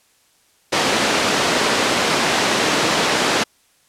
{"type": "band-pass noise", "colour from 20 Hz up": "pink", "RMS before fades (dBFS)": -18, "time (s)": [0.72, 3.44], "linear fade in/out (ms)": 10, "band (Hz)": [270, 6100], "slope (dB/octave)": 12, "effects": ["white hiss -58 dBFS RMS until 3.88 s", "low-pass 11000 Hz 12 dB/octave"]}